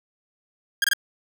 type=tone bursts; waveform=sawtooth; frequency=1620 Hz; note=G#6; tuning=43 cents flat; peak=-14 dBFS; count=3; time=0.82-0.934 s; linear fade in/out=2 ms; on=22 ms; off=24 ms; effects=none